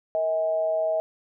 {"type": "tone with amplitude modulation", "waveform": "sine", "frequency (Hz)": 639, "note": "D#5", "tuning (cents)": 46, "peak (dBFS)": -19, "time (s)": [0.15, 1], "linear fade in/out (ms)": 0, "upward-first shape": "sine", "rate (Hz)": 176, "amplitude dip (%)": 55, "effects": []}